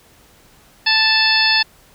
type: harmonic tone with a mistuned harmonic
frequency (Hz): 880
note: A5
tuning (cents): 0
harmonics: 1 / 2 / 3 / 4 / 5 / 6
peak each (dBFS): -23 / -18 / -19 / -21 / -17 / -20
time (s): 0.86-1.63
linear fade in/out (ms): 10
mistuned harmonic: 6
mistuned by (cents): -50
effects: pink hiss -50 dBFS RMS until 1.94 s